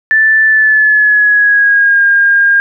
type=tone with pitch glide; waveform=sine; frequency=1760 to 1613.9 Hz; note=A6 to G6; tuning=0 to +50 cents; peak=-5 dBFS; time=0.11-2.6 s; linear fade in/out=0 ms; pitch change=-150 cents; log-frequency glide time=0.45-2.03 s; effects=none